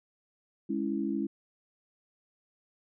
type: chord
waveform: sine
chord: C# minor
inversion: second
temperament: equal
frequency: 207.7 / 277.2 / 329.6 Hz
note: G#3 / C#4 / E4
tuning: 0 / 0 / 0 cents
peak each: -33 dBFS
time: 0.69-1.27 s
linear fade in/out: 10 ms
effects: none